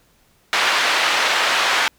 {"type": "band-pass noise", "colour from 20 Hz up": "pink", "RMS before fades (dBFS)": -18, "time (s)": [0.53, 1.88], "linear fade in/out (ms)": 0, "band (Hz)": [1000, 3700], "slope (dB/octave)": 12, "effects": ["pink hiss -58 dBFS RMS until 1.98 s"]}